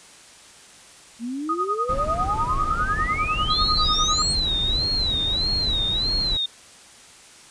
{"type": "exponential sweep", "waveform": "sine", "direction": "up", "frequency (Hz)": [224.6, 8690], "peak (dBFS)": -26, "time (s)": [1.19, 4.36], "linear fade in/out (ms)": 50}
{"type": "tone with tremolo", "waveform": "sine", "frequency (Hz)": 1244.5, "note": "D#6", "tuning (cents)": 0, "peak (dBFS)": -19, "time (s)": [1.49, 4.22], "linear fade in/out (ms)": 2, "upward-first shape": "sine", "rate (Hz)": 10, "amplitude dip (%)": 95}
{"type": "noise", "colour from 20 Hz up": "brown", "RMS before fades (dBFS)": -28, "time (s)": [1.89, 6.37], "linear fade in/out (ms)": 2}
{"type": "tone with vibrato", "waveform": "sine", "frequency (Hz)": 3951, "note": "B7", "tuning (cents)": 0, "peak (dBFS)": -21, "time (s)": [3.5, 6.46], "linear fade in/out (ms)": 5, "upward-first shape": "sine", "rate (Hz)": 1.6, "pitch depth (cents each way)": 140}
{"effects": ["white hiss -47 dBFS RMS until 7.5 s", "resampled to 22050 Hz"]}